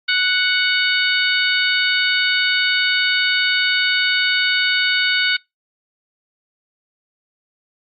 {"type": "harmonic tone", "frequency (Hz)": 740, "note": "F#5", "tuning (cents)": 0, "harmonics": [2, 3, 4, 5, 6], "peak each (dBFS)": [-19, -21, -22, -23, -24], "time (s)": [0.08, 5.37], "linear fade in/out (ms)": 10, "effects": ["noise-tail reverb RT60 0.2 s tail -26 dB re dry", "Opus 48 kbps"]}